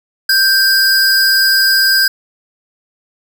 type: tone pair together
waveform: square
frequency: 1568 / 4942 Hz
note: G6 / D#8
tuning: 0 / -13 cents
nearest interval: octave + minor sixth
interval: 1987 cents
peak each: -12 dBFS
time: 0.29-2.08 s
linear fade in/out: 5 ms
effects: none